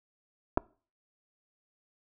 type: clicks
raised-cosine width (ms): 1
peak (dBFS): -12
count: 2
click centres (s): 0.574 / 0.577
effects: noise-tail reverb RT60 0.4 s tail -24 dB re dry